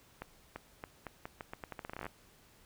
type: accelerating click train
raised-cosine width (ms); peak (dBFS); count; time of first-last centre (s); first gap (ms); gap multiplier
0.5; -26; 20; 0.22-2.065; 340; 0.82
effects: pink hiss -63 dBFS RMS until 2.65 s